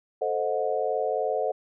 sine chord, A diminished seventh, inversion none, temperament equal with one note detuned, 440 / 523.3 / 622.3 / 727.7 Hz, A4 / C5 / Eb5 / Gb5, 0 / 0 / 0 / -29 cents, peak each -29 / -29 / -30 / -30 dBFS, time 0.21-1.52 s, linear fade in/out 10 ms, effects none

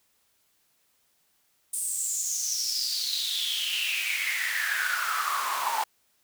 pink noise with high-pass filter sweep, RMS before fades -29 dBFS, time 1.73-5.84 s, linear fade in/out 5 ms, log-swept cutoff 9100 to 870 Hz, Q 7.9, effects white hiss -69 dBFS RMS until 6.23 s

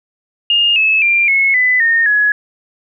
sine tone with pitch steps, 2832 / 2597 / 2381 / 2184 / 2003 / 1836.3 / 1683.9 Hz, F7 / E7 / D7 / C#7 / B6 / A#6 / G#6, +23 / -26 / +23 / -26 / +24 / -27 / +23 cents, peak -9 dBFS, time 0.5-2.32 s, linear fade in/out 2 ms, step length 260 ms, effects none

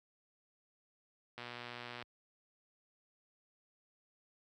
click train, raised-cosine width 0.3 ms, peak -29 dBFS, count 79, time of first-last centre 1.38-2.025 s, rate 121 Hz, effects high-pass 60 Hz 12 dB/octave

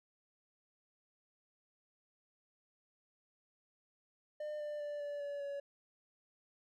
triangle tone with pitch steps, 602 / 594.4 / 586.9 / 579.5 / 572.2 / 564.9 Hz, D5 / D5 / D5 / D5 / D5 / C#5, +43 / +21 / -1 / -23 / -45 / +33 cents, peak -37 dBFS, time 4.4-5.6 s, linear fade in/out 5 ms, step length 200 ms, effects none

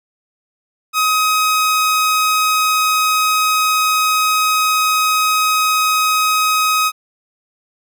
sawtooth tone, 1263 Hz, D#6, 26 cents sharp, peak -9 dBFS, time 0.93-6.92 s, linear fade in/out 50 ms, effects none

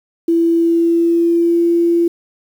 sine tone with pitch glide, 334.4 to 340.4 Hz, E4 to F4, +25 to -44 cents, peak -10 dBFS, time 0.28-2.08 s, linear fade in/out 5 ms, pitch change +31 cents, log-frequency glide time 0.57-1.59 s, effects 7-bit

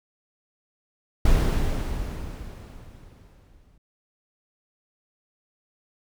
brown noise with exponential decay, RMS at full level -18 dBFS, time 1.25-3.78 s, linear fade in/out 5 ms, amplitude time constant 550 ms, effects none

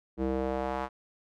square tone with band-pass filter sweep, 65.5 Hz, C2, 2 cents sharp, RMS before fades -31 dBFS, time 0.17-0.89 s, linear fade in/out 50 ms, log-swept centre 340 to 1000 Hz, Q 1.7, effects none

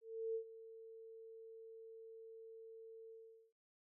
sine tone with ADSR envelope, 450 Hz, A4, 39 cents sharp, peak -37 dBFS, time 0.01-3.53 s, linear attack 340 ms, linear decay 87 ms, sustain -16 dB, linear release 420 ms, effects none

